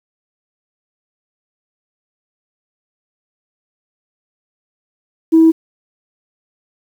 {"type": "tone", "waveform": "sine", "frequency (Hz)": 324.1, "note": "E4", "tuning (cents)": -29, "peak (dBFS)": -4, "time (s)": [5.32, 5.52], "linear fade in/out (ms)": 20, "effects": ["tanh soft clip ceiling -1 dBFS", "7-bit"]}